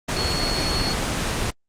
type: tone in noise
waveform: sine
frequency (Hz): 4348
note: C#8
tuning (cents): -34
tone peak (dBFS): -25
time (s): 0.16-0.94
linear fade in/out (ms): 10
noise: pink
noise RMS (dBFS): -23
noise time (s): 0.08-1.51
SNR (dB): -5
effects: low-pass 8000 Hz 12 dB/octave + Opus 24 kbps